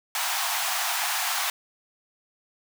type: high-pass noise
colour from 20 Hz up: pink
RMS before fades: -27 dBFS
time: 0.15-1.5 s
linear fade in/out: 2 ms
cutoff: 680 Hz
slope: 96 dB/octave
effects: none